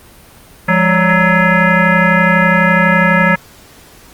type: tone with frequency modulation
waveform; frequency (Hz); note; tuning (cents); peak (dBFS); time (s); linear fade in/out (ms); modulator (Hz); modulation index
sine; 929; A#5; -6; -7; 0.68-3.36; 10; 378; 3.1
effects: pink hiss -41 dBFS RMS until 4.13 s + Opus 32 kbps